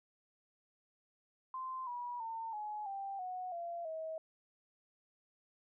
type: tone with pitch steps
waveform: sine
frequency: 1039 / 969.4 / 904.5 / 843.9 / 787.4 / 734.7 / 685.5 / 639.6 Hz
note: C6 / B5 / A5 / G#5 / G5 / F#5 / F5 / D#5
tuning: -12 / -32 / +48 / +27 / +8 / -12 / -32 / +48 cents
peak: -39 dBFS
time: 1.54-4.18 s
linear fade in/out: 2 ms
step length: 330 ms
effects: none